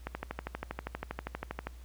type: click train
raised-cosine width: 0.5 ms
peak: -20 dBFS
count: 21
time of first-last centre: 0.07-1.67 s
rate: 12.5 Hz
effects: added 60 Hz sine -46 dBFS peak until 1.84 s + pink hiss -61 dBFS RMS until 1.84 s